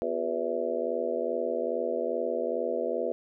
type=harmonic tone with a mistuned harmonic; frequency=82.41 Hz; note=E2; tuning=in tune; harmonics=3 / 4 / 5 / 6 / 7 / 8; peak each=-39 / -35 / -35 / -31 / -35 / -34 dBFS; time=0.02-3.12 s; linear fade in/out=0 ms; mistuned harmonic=4; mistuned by=+120 cents; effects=none